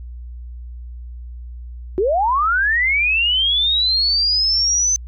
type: linear sweep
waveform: sine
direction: up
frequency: 349.2 to 6160 Hz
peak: -14 dBFS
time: 1.98-4.96 s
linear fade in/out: 0 ms
effects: added 60 Hz sine -30 dBFS peak until 5.07 s